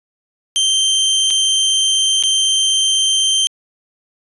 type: tone with dropouts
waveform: sawtooth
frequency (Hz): 3136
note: G7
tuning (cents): 0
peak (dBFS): -9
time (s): 0.56-3.47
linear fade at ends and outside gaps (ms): 0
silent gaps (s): 1.303-1.307 / 2.226-2.236
effects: resampled to 24000 Hz